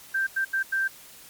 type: tone bursts at uneven times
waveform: sine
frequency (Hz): 1571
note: G6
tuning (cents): +3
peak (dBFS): -22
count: 4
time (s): 0.14-0.27 / 0.36-0.45 / 0.53-0.63 / 0.72-0.88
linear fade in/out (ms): 10
effects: white hiss -48 dBFS RMS until 1.29 s + MP3 96 kbps